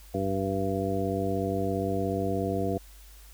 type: harmonic tone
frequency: 97 Hz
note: G2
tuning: 18 cents flat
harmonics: 1 / 2 / 3 / 4 / 5 / 7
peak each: -33 / -33 / -33 / -33 / -33 / -33 dBFS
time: 0.14-2.78 s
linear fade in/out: 5 ms
effects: added 50 Hz sine -48 dBFS peak until 3.33 s + white hiss -55 dBFS RMS until 3.33 s